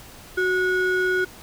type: ring-modulated tone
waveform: triangle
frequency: 914 Hz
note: A#5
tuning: 34 cents flat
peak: -14 dBFS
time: 0.37-1.25 s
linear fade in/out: 10 ms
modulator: 544 Hz
effects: pink hiss -44 dBFS RMS until 1.42 s